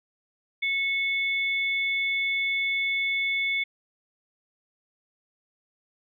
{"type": "tone pair together", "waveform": "sine", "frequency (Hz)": [2200, 3492], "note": ["C#7", "A7"], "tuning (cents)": [-14, -14], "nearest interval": "minor sixth", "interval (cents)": 800, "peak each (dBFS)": [-24, -32], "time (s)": [0.62, 3.64], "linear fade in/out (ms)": 10, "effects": []}